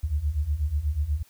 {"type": "beating tone pair", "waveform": "sine", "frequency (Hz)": [69.3, 77.5], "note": ["C#2", "D#2"], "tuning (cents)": [0, -6], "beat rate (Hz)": 8.2, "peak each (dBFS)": [-28, -25], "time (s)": [0.03, 1.23], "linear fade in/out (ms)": 10, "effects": ["white hiss -59 dBFS RMS until 1.29 s"]}